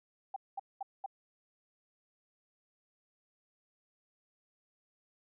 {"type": "tone bursts", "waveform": "sine", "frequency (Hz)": 784, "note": "G5", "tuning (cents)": 0, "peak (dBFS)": -35, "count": 4, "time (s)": [0.34, 1.062], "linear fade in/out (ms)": 5, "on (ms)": 23, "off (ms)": 210, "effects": []}